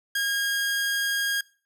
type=tone; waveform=sawtooth; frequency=1628 Hz; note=G#6; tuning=35 cents flat; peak=-20 dBFS; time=0.15-1.41 s; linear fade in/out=5 ms; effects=noise-tail reverb RT60 0.4 s tail -22 dB re dry